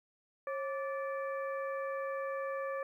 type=harmonic tone with a mistuned harmonic; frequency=582 Hz; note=D5; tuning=16 cents flat; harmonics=1 / 2 / 3 / 4; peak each=-36 / -41 / -45 / -53 dBFS; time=0.47-2.83 s; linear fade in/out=2 ms; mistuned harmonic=1; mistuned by=-120 cents; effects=12-bit